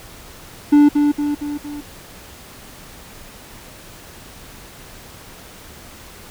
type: tone with echo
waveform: triangle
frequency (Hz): 292.6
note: D4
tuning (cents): -6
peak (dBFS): -5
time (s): 0.72-0.89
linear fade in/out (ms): 10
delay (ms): 230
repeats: 4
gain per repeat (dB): -5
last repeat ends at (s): 1.81
effects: pink hiss -40 dBFS RMS until 6.3 s